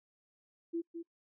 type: tone with echo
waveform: sine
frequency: 335.7 Hz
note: E4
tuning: 32 cents sharp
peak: -32 dBFS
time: 0.73-0.82 s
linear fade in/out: 20 ms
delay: 210 ms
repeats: 1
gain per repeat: -7 dB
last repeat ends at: 1.03 s
effects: noise-tail reverb RT60 0.1 s tail -26 dB re dry